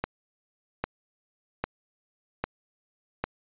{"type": "click train", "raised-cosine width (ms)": 0.5, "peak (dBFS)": -12, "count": 5, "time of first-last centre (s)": [0.04, 3.24], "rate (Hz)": 1.25, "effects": ["resampled to 8000 Hz"]}